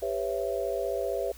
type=chord; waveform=sine; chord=C# half-diminished seventh; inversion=second; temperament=just; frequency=399.1 / 498.9 / 554.4 / 665.2 Hz; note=G4 / B4 / C#5 / E5; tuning=+31 / +17 / 0 / +16 cents; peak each=-33 dBFS; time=0.02-1.32 s; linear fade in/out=5 ms; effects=added 59 Hz sine -48 dBFS peak until 1.37 s + white hiss -52 dBFS RMS until 1.37 s